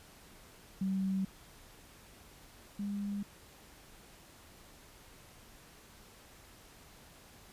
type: tone pair in turn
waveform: sine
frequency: 191.5 / 202.5 Hz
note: G3 / G#3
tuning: -40 / -43 cents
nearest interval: minor second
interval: 97 cents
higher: second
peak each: -30 / -34 dBFS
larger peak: first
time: 0.81-1.25 / 2.79-3.23 s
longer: neither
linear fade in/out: 5 ms
effects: pink hiss -57 dBFS RMS until 7.52 s + resampled to 32000 Hz